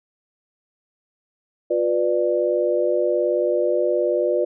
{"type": "chord", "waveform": "sine", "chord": "B diminished", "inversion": "second", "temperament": "just", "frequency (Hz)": [355.6, 493.9, 592.7], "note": ["F4", "B4", "D5"], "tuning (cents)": [31, 0, 16], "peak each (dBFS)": [-22, -22, -21], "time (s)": [1.7, 4.45], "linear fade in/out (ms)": 10, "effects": []}